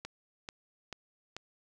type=click train; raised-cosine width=0.2 ms; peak=-23 dBFS; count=4; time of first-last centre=0.05-1.366 s; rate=2.28 Hz; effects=none